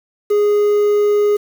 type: tone with quantisation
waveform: triangle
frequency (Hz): 414.3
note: G#4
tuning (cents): -4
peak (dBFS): -9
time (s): 0.3-1.37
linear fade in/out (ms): 10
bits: 6
effects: none